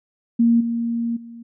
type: tone with level steps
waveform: sine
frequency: 233.1 Hz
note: A#3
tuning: in tune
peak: -12 / -20 / -35 dBFS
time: 0.39-1.43 s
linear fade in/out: 10 ms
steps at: 0.6 / 1.16 s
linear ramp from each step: 10 ms
effects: none